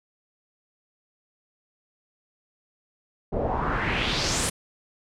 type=noise with low-pass filter sweep; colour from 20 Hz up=pink; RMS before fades=-26 dBFS; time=3.32-4.5 s; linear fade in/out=10 ms; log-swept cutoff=500 to 10000 Hz; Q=2.9; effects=none